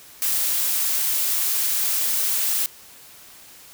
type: noise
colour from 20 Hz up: blue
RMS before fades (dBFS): -22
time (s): 0.22-2.66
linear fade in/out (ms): 0
effects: white hiss -46 dBFS RMS until 3.73 s